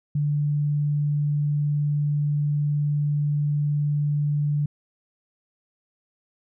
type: tone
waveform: sine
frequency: 146.83 Hz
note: D3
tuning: in tune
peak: -20 dBFS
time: 0.15-4.66 s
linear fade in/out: 5 ms
effects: none